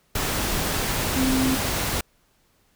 sine tone in noise, 261.6 Hz, C4, in tune, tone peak -20 dBFS, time 1.16-1.55 s, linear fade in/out 5 ms, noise pink, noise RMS -25 dBFS, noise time 0.15-2.01 s, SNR +2 dB, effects pink hiss -64 dBFS RMS until 2.75 s

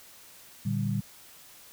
sine chord, G minor, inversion first, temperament equal with one note detuned, 114.34 / 146.83 / 196 Hz, Bb2 / D3 / G3, -33 / 0 / 0 cents, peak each -30 / -32 / -30 dBFS, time 0.65-1.01 s, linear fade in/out 10 ms, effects white hiss -52 dBFS RMS until 1.72 s

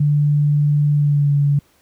sine tone with pitch glide, 146.83 to 143.23 Hz, D3 to D3, 0 to -43 cents, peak -12 dBFS, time 0-1.59 s, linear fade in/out 5 ms, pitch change -43 cents, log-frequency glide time 0.94-1.32 s, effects pink hiss -57 dBFS RMS until 1.81 s + high-pass 60 Hz 12 dB/octave

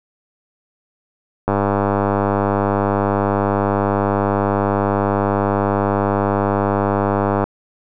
click train, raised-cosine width 1 ms, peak -3 dBFS, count 597, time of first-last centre 1.48-7.44 s, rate 100 Hz, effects none

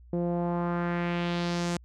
sawtooth tone with low-pass filter sweep, 173.3 Hz, F3, 13 cents flat, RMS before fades -29 dBFS, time 0.13-1.77 s, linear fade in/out 2 ms, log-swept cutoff 460 to 7800 Hz, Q 1.8, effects added 60 Hz sine -49 dBFS peak until 1.84 s

